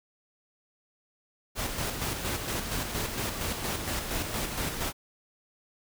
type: noise with tremolo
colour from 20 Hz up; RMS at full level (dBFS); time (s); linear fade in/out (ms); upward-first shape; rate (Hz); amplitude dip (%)
pink; -31; 1.55-4.93; 50; square; 4.3; 40
effects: none